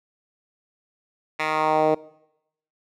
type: tone with band-pass filter sweep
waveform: 10% pulse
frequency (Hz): 155.56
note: D#3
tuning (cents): 0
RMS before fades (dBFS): -21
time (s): 1.39-1.95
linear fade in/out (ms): 10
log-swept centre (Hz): 1900 to 500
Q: 1.8
effects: noise-tail reverb RT60 0.8 s tail -21 dB re dry